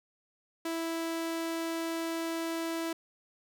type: tone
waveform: sawtooth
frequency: 329.6 Hz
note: E4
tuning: in tune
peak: -28 dBFS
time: 0.65-2.93 s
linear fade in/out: 5 ms
effects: none